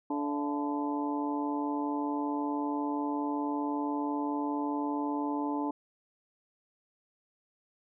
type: harmonic tone with a mistuned harmonic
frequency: 145.3 Hz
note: D3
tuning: 18 cents flat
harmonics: 2 / 3 / 4 / 5 / 6 / 7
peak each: -31 / -41 / -44 / -43 / -36 / -41 dBFS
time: 0.1-5.71 s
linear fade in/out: 5 ms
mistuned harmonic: 5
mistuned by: -100 cents
effects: none